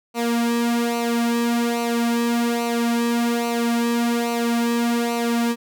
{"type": "tone with flanger", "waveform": "sawtooth", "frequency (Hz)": 235.3, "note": "A#3", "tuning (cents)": 16, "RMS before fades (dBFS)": -21, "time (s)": [0.14, 5.56], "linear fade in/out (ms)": 50, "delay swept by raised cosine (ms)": [0.58, 2.88], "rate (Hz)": 1.2, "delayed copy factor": -0.7, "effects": []}